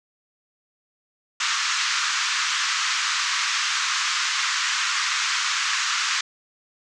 pink band-pass noise, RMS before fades -24 dBFS, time 1.4-6.21 s, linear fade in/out 5 ms, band 1100 to 7100 Hz, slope 48 dB/octave, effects none

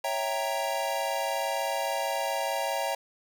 square chord, C# diminished seventh, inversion none, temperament equal, 554.4 / 659.3 / 784 / 932.3 Hz, C#5 / E5 / G5 / Bb5, 0 / 0 / 0 / 0 cents, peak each -34 dBFS, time 0.04-2.95 s, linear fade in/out 5 ms, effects none

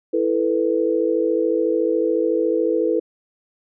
sine chord, E suspended fourth, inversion none, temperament equal, 329.6 / 440 / 493.9 Hz, E4 / A4 / B4, 0 / 0 / 0 cents, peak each -21 dBFS, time 0.13-3 s, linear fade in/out 10 ms, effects none

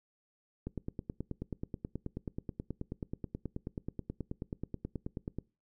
click train, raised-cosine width 3 ms, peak -24 dBFS, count 45, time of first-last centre 0.67-5.386 s, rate 9.33 Hz, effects noise-tail reverb RT60 0.3 s tail -23 dB re dry

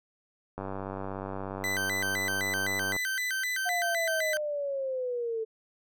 click train, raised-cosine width 1 ms, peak -22 dBFS, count 232, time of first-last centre 0.58-2.964 s, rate 96.9 Hz
40% pulse tone with vibrato, 1760 Hz, A6, in tune, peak -28 dBFS, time 1.64-4.37 s, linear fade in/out 0 ms, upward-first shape square, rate 3.9 Hz, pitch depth 220 cents each way
sine linear sweep, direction down, 722 to 439.1 Hz, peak -29 dBFS, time 3.65-5.45 s, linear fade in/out 20 ms
effects none

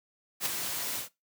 white noise with ADSR envelope, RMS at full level -28 dBFS, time 0.4-1.09 s, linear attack 60 ms, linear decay 9 ms, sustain -6 dB, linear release 110 ms, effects noise-tail reverb RT60 0.2 s tail -20 dB re dry + high-pass 100 Hz 12 dB/octave

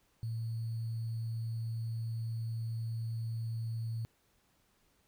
sine tone with sample-and-hold, 113.7 Hz, A#2, 43 cents flat, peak -34 dBFS, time 0.23-4.05 s, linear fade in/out 0 ms, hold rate 4410 Hz, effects pink hiss -72 dBFS RMS until 5.07 s

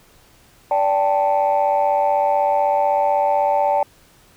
sine chord, D suspended fourth, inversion none, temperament equal with one note detuned, 581.6 / 784 / 880 Hz, D5 / G5 / A5, -17 / 0 / 0 cents, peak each -18 dBFS, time 0.71-3.83 s, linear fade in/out 2 ms, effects tanh soft clip ceiling -9 dBFS + pink hiss -52 dBFS RMS until 4.36 s

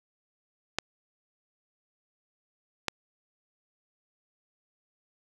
clicks, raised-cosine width 0.2 ms, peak -9 dBFS, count 2, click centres 0.786 / 2.883 s, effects 7-bit

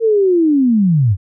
sine linear sweep, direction down, 463.4 to 86.5 Hz, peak -9 dBFS, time 0-1.17 s, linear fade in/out 50 ms, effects none

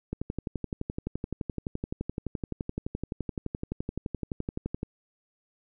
click train, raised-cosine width 3 ms, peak -18 dBFS, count 56, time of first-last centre 0.13-4.831 s, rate 11.7 Hz, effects none

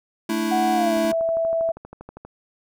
square chord, A suspended fourth, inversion none, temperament equal, 220 / 293.7 / 329.6 Hz, A3 / D4 / E4, 0 / 0 / 0 cents, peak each -26 / -30 / -25 dBFS, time 0.29-1.12 s, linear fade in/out 5 ms
sine tone with pitch glide, 740 to 659.3 Hz, F#5 to E5, 0 to 0 cents, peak -19 dBFS, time 0.51-1.72 s, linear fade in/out 10 ms, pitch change -200 cents, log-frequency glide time 0.74-0.93 s
click train, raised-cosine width 1 ms, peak -24 dBFS, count 17, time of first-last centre 0.97-2.25 s, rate 12.5 Hz
effects none

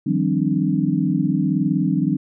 sine tone cluster, 155.7 / 177.5 / 196.8 / 261.1 / 296.8 Hz, D#3 / F3 / G3 / C4 / D4, +2 / +28 / +7 / -3 / +18 cents, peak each -23 dBFS, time 0.06-2.17 s, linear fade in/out 10 ms, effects none

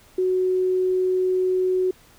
sine tone, 370 Hz, F#4, in tune, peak -18 dBFS, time 0.18-1.91 s, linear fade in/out 5 ms, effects pink hiss -53 dBFS RMS until 2.18 s

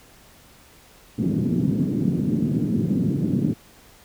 pink band-pass noise, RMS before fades -22 dBFS, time 1.18-3.54 s, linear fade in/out 10 ms, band 140 to 280 Hz, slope 24 dB/octave, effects pink hiss -51 dBFS RMS until 4.04 s

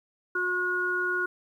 harmonic tone, 361.5 Hz, F#4, 40 cents flat, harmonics 1 / 3 / 4, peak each -32 / -36 / -26 dBFS, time 0.35-1.26 s, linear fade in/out 5 ms, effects 10-bit

